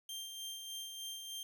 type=tone with tremolo; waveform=sawtooth; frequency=3171 Hz; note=G7; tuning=19 cents sharp; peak=-38 dBFS; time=0.09-1.43 s; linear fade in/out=2 ms; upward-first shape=sine; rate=3.3 Hz; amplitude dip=40%; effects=11-bit